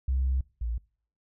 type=tone pair in turn; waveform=sine; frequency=65.41 / 57.66 Hz; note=C2 / A#1; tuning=0 / -18 cents; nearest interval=major second; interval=218 cents; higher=first; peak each=-22 / -27 dBFS; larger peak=first; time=0.08-0.41 / 0.61-0.78 s; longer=first; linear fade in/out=5 ms; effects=noise-tail reverb RT60 0.5 s tail -25 dB re dry + tanh soft clip ceiling -20 dBFS